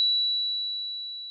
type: tone with level ramp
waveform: sine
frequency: 3933 Hz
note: B7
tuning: 8 cents flat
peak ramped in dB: -19 to -36 dBFS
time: 0-1.3 s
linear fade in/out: 0 ms
effects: none